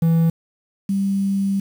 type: tone pair in turn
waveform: triangle / sine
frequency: 164.81 / 196.4 Hz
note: E3 / G3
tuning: 0 / +4 cents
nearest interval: minor third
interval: 304 cents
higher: second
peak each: -11 / -17 dBFS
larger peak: first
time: 0.02-0.3 / 0.89-1.6 s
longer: second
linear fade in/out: 5 ms
effects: 7-bit